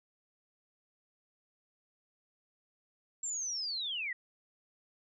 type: linear sweep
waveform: sine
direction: down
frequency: 7540 to 1864.7 Hz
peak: -34 dBFS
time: 3.23-4.13 s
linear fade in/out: 5 ms
effects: none